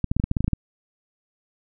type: clicks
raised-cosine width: 5 ms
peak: -9 dBFS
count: 11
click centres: 0.043 / 0.115 / 0.166 / 0.199 / 0.24 / 0.314 / 0.368 / 0.406 / 0.444 / 0.48 / 0.533 s
effects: none